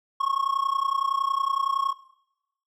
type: tone with amplitude modulation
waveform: triangle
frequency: 1092 Hz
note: C#6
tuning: 26 cents flat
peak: -17 dBFS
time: 0.2-1.93 s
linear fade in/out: 10 ms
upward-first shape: sine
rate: 30.8 Hz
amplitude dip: 95%
effects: noise-tail reverb RT60 0.8 s tail -18 dB re dry